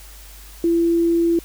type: tone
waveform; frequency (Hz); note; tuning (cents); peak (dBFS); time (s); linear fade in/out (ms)
sine; 337.1; E4; +39; -14; 0.64-1.39; 2
effects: added 50 Hz sine -40 dBFS peak until 1.44 s + white hiss -44 dBFS RMS until 1.44 s